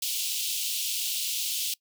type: high-pass noise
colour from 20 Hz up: pink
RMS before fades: -30 dBFS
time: 0.02-1.74 s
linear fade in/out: 5 ms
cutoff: 2800 Hz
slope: 48 dB/octave
effects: noise-tail reverb RT60 0.1 s tail -23 dB re dry